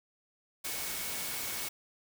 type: tone in noise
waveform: sine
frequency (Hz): 2217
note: C#7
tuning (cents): 0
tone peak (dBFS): -48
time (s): 0.64-1.69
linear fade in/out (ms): 10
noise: white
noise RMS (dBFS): -37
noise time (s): 0.64-1.69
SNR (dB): -14
effects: none